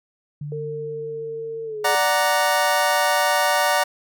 sine tone with exponential decay, 146.83 Hz, D3, in tune, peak -27 dBFS, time 0.41-2.67 s, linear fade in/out 5 ms, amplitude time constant 490 ms
sine tone with pitch glide, 452.8 to 422.5 Hz, A4 to G#4, +50 to +30 cents, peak -27 dBFS, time 0.52-1.95 s, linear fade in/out 2 ms, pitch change -120 cents, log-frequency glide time 1.64-1.79 s
25% pulse chord, D augmented, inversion none, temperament equal, 587.3 / 740 / 932.3 Hz, D5 / F#5 / A#5, 0 / 0 / 0 cents, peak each -18 dBFS, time 1.84-3.84 s, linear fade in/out 10 ms
effects none

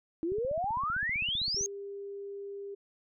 sine exponential sweep, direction up, 316 to 6600 Hz, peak -29 dBFS, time 0.23-1.66 s, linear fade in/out 0 ms
click train, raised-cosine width 5 ms, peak -33 dBFS, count 21, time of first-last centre 0.32-1.61 s, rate 15.5 Hz
sine tone, 400 Hz, G4, 35 cents sharp, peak -38 dBFS, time 1.56-2.75 s, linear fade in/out 10 ms
effects none

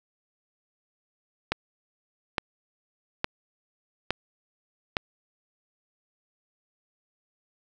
click train, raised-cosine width 0.3 ms, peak -8 dBFS, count 5, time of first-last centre 1.52-4.968 s, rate 1.16 Hz, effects none

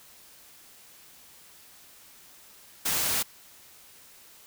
white noise, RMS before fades -27 dBFS, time 2.85-3.23 s, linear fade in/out 10 ms, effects white hiss -53 dBFS RMS until 4.46 s

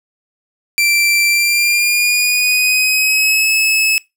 sawtooth tone with pitch glide, 2349 to 2591 Hz, D7 to E7, 0 to -30 cents, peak -8 dBFS, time 0.78-3.98 s, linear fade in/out 0 ms, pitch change +170 cents, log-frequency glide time 1.28-3.49 s, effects noise-tail reverb RT60 0.2 s tail -22 dB re dry

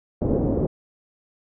white low-pass noise, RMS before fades -22 dBFS, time 0.21-0.67 s, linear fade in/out 10 ms, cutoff 470 Hz, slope 24 dB/octave, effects none

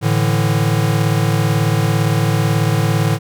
square chord, A suspended fourth, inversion none, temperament equal, 110 / 146.83 / 164.81 Hz, A2 / D3 / E3, 0 / 0 / 0 cents, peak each -17 / -18 / -21 dBFS, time 0.01-3.19 s, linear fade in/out 50 ms, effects none

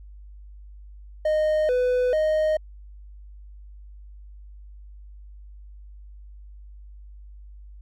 triangle tone with pitch steps, 617 / 499.2 / 621 Hz, D#5 / B4 / D#5, -15 / +19 / -3 cents, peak -17 dBFS, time 1.25-2.57 s, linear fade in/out 5 ms, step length 440 ms, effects added 50 Hz sine -41 dBFS peak until 7.81 s

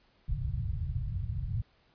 white low-pass noise, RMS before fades -33 dBFS, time 0.28-1.62 s, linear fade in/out 5 ms, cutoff 140 Hz, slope 48 dB/octave, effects pink hiss -67 dBFS RMS until 1.94 s + resampled to 11025 Hz

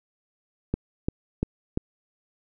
click train, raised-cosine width 3 ms, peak -11 dBFS, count 4, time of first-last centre 0.74-1.774 s, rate 2.9 Hz, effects none

